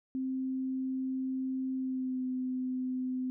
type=tone with pitch glide; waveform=sine; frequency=261.6 to 255.9 Hz; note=C4 to C4; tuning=0 to -38 cents; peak=-31 dBFS; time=0.15-3.3 s; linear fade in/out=0 ms; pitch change=-38 cents; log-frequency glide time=1.75-2.24 s; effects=none